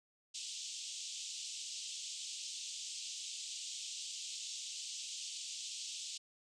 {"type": "band-pass noise", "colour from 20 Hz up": "white", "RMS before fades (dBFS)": -45, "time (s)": [0.34, 6.18], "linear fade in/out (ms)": 10, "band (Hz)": [2800, 7900], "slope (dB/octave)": 48, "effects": ["resampled to 22050 Hz"]}